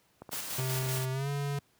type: clicks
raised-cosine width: 1 ms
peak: -29 dBFS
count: 6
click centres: 0.22 / 0.292 / 0.332 / 0.597 / 0.83 / 0.864 s
type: noise with tremolo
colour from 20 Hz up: white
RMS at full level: -36 dBFS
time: 0.31-1.06 s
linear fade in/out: 20 ms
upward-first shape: square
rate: 5.2 Hz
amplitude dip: 35%
type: tone with pitch glide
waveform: square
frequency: 130.2 to 141.98 Hz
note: C3 to C#3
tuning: -8 to +42 cents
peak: -31 dBFS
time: 0.58-1.59 s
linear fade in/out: 5 ms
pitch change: +150 cents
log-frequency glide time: 1.11-1.29 s
effects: pink hiss -68 dBFS RMS until 1.79 s + high-pass 80 Hz 12 dB/octave